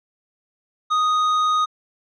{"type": "tone with tanh clipping", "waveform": "triangle", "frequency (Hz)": 1244.5, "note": "D#6", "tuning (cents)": 0, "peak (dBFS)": -18, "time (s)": [0.9, 1.66], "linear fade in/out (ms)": 20, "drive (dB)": 14, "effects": ["low-pass 6000 Hz 12 dB/octave"]}